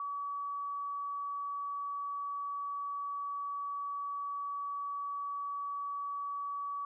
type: tone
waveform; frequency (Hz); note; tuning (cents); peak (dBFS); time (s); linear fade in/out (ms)
sine; 1139; C#6; +47; -35; 0-6.85; 2
effects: none